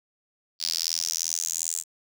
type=tone with high-pass filter sweep; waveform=square; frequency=41.33 Hz; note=E1; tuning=5 cents sharp; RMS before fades=-29 dBFS; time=0.59-1.84 s; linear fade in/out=50 ms; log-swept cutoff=4700 to 7500 Hz; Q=5.4; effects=none